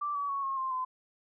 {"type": "tone with pitch steps", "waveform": "sine", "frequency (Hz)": [1171, 1140.3, 1110.4, 1081.3, 1052.9, 1025.3], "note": ["D6", "C#6", "C#6", "C#6", "C6", "C6"], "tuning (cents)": [-5, 49, 3, -43, 11, -35], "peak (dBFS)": -30, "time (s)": [0.01, 0.85], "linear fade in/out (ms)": 10, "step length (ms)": 140, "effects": []}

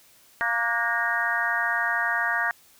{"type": "harmonic tone with a mistuned harmonic", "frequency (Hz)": 232.7, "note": "A#3", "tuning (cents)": -3, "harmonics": [3, 4, 5, 6, 7, 8], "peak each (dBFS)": [-32, -32, -32, -30, -27, -27], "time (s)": [0.41, 2.51], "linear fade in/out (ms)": 0, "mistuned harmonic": 6, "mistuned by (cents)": 59, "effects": ["white hiss -56 dBFS RMS until 2.79 s"]}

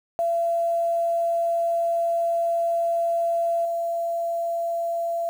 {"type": "tone with level steps", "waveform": "sine", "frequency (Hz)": 677, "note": "E5", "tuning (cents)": 46, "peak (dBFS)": [-20, -23], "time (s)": [0.19, 5.29], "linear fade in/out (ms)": 0, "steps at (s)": 3.65, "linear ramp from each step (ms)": 2, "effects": ["8-bit"]}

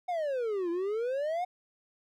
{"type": "exponential two-way sweep", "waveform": "triangle", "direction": "down then up", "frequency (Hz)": [740, 334.1, 740], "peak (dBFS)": -27, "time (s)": [0.08, 1.45], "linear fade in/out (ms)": 10, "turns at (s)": 0.7, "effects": []}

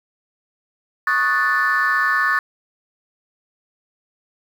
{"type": "chord", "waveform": "sine", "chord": "D# half-diminished seventh", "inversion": "third", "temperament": "equal", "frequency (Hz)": [1108.7, 1244.5, 1480, 1760], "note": ["C#6", "D#6", "F#6", "A6"], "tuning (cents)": [0, 0, 0, 0], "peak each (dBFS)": [-21, -22, -21, -17], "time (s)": [1.07, 2.39], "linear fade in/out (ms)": 2, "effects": ["tanh soft clip ceiling -10 dBFS", "7-bit"]}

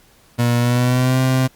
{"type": "tone with pitch glide", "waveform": "30% pulse", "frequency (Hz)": [120, 130.11], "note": ["B2", "C3"], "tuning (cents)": [-49, -9], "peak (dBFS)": -11, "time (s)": [0.38, 1.48], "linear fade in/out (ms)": 20, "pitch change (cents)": 140, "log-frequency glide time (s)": [0.59, 1.19], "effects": ["pink hiss -52 dBFS RMS until 1.55 s", "Opus 48 kbps"]}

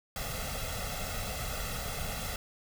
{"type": "noise with comb filter", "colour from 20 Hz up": "pink", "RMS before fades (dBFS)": -36, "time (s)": [0.16, 2.36], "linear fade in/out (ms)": 2, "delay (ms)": 1.5, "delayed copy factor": 0.8, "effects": []}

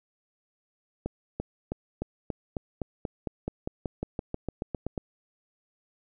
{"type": "accelerating click train", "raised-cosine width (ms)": 2, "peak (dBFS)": -17, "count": 20, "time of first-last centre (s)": [1.06, 4.978], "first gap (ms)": 340, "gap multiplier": 0.94, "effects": []}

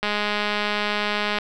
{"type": "click train", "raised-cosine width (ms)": 0.3, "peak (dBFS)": -8, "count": 283, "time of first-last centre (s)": [0.03, 1.386], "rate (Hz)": 208, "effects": []}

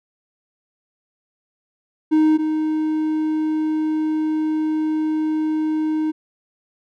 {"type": "tone pair in turn", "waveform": "triangle", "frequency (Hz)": [311.1, 311.1], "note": ["D#4", "D#4"], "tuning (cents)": [0, 0], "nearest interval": "unison", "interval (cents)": 0, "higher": "neither", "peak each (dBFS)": [-10, -16], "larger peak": "first", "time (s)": [[2.11, 2.38], [2.38, 6.12]], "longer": "second", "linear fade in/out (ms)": 20, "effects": []}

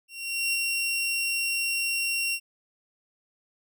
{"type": "tone with ADSR envelope", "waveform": "sawtooth", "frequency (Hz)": 2744, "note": "F7", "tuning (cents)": -31, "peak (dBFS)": -20, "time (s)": [0.08, 2.4], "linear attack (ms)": 450, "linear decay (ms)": 30, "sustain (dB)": -2, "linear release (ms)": 64, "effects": []}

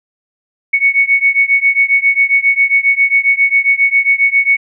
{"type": "beating tone pair", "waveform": "sine", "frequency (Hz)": [2217, 2224.4], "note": ["C#7", "C#7"], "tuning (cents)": [0, 5], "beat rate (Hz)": 7.4, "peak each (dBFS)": [-11, -12], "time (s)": [0.73, 4.57], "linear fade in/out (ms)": 10, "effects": []}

